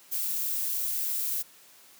violet noise, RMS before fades -30 dBFS, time 0.11-1.43 s, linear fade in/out 20 ms, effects white hiss -55 dBFS RMS until 1.99 s + high-pass 150 Hz 12 dB/octave

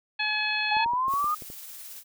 harmonic tone, 850 Hz, G#5, 40 cents sharp, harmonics 1 / 2 / 3 / 4 / 5, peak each -34 / -30 / -28 / -34 / -34 dBFS, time 0.19-0.85 s, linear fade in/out 10 ms
sine linear sweep, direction up, 830.6 to 1244.5 Hz, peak -23 dBFS, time 0.71-1.35 s, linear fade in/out 10 ms
clicks, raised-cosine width 2 ms, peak -30 dBFS, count 8, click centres 0.768 / 0.861 / 0.935 / 1.082 / 1.138 / 1.243 / 1.422 / 1.501 s
blue noise with tremolo, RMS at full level -41 dBFS, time 1.07-2.04 s, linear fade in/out 50 ms, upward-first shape sine, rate 18 Hz, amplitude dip 25%
effects none

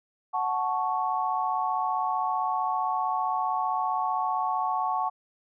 sine chord, F# minor, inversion none, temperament equal with one note detuned, 740 / 875.4 / 1108.7 Hz, F#5 / A5 / C#6, 0 / -9 / 0 cents, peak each -29 dBFS, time 0.33-5.1 s, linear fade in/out 20 ms, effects none

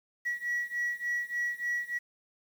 sine beating tone pair, 1927 / 1930.4 Hz, B6 / B6, -43 / -40 cents, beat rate 3.4 Hz, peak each -31 / -32 dBFS, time 0.25-1.99 s, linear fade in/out 20 ms, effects tanh soft clip ceiling -26 dBFS + 9-bit

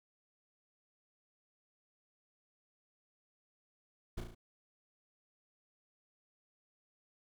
brown noise with echo, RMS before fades -38 dBFS, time 4.17-4.21 s, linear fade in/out 10 ms, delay 35 ms, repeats 4, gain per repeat -4 dB, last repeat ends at 4.35 s, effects none

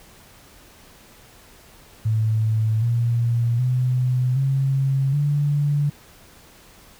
sine tone with pitch steps, 110 / 117.9 / 126.36 / 135.43 / 145.15 Hz, A2 / A#2 / B2 / C#3 / D3, 0 / +20 / +40 / -40 / -20 cents, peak -17 dBFS, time 2.05-5.9 s, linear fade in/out 10 ms, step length 770 ms, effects pink hiss -49 dBFS RMS until 6.99 s

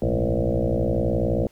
sine tone with frequency modulation, 213.5 Hz, G#3, 48 cents sharp, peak -19 dBFS, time 0.02-1.47 s, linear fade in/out 2 ms, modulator 59.3 Hz, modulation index 6.6, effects pink hiss -59 dBFS RMS until 1.51 s

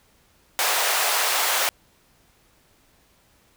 pink high-pass noise, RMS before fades -22 dBFS, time 0.59-1.69 s, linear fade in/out 0 ms, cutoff 600 Hz, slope 24 dB/octave, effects pink hiss -60 dBFS RMS until 3.56 s

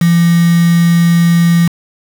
sine tone with quantisation, 170 Hz, F3, 46 cents flat, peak -6 dBFS, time 0.01-1.68 s, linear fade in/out 5 ms, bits 3, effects none

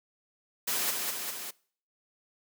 white noise with echo, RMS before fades -30 dBFS, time 0.67-0.91 s, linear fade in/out 10 ms, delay 200 ms, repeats 3, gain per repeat -3 dB, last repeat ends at 1.51 s, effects noise-tail reverb RT60 0.5 s tail -23 dB re dry + high-pass 200 Hz 12 dB/octave

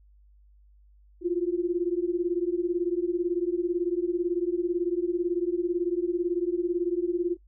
sine beating tone pair, 341.2 / 359.2 Hz, F4 / F4, -40 / +49 cents, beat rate 18 Hz, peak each -27 dBFS, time 1.21-7.37 s, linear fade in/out 50 ms, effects noise-tail reverb RT60 0.1 s tail -22 dB re dry + added 50 Hz sine -54 dBFS peak until 7.47 s

